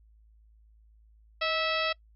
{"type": "harmonic tone with a mistuned harmonic", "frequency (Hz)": 653, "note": "E5", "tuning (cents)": -17, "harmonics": [1, 2, 3, 4, 5, 6, 7, 8], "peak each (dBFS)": [-32, -32, -35, -33, -36, -37, -41, -41], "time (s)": [1.41, 1.93], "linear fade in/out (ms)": 10, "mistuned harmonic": 1, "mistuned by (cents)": -55, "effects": ["noise-tail reverb RT60 0.1 s tail -23 dB re dry", "added 54 Hz sine -56 dBFS peak until 2.15 s"]}